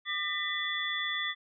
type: tone cluster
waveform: sine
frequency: 1202 / 1818 / 1986 / 3452 Hz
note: D6 / A#6 / B6 / A7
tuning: +40 / -44 / +9 / -34 cents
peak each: -39 / -38 / -34 / -34 dBFS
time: 0.05-1.35 s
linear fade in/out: 50 ms
effects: none